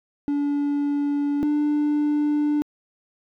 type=tone pair in turn; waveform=triangle; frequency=287.5 / 296.1 Hz; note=D4 / D4; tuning=-37 / +14 cents; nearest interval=minor second; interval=51 cents; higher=second; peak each=-18 / -16 dBFS; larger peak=second; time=0.28-1.43 / 1.43-2.62 s; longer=second; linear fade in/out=0 ms; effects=tanh soft clip ceiling -12 dBFS